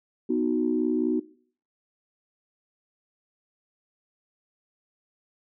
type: chord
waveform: sine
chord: B major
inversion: none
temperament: equal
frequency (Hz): 246.9 / 311.1 / 370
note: B3 / D#4 / F#4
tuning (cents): 0 / 0 / 0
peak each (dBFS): -26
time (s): 0.29-1.2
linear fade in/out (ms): 10
effects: noise-tail reverb RT60 0.5 s tail -19 dB re dry + tanh soft clip ceiling -12 dBFS